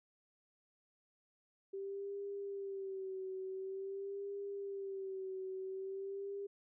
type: tone with vibrato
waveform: sine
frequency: 389.1 Hz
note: G4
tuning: 13 cents flat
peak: -40 dBFS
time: 1.73-6.47 s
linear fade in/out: 10 ms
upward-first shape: sine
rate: 0.47 Hz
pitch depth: 51 cents each way
effects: none